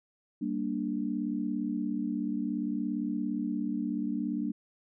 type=chord; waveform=sine; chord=G minor; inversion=none; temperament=equal; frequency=196 / 233.1 / 293.7 Hz; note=G3 / Bb3 / D4; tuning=0 / 0 / 0 cents; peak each=-35 / -33 / -33 dBFS; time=0.41-4.52 s; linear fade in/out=10 ms; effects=none